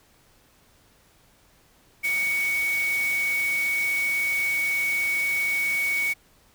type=tone in noise; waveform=sine; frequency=2236 Hz; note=C#7; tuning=14 cents sharp; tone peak=-22 dBFS; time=2.03-6.14 s; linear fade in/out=20 ms; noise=white; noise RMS=-36 dBFS; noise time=2.03-6.14 s; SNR=+11 dB; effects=pink hiss -59 dBFS RMS until 6.54 s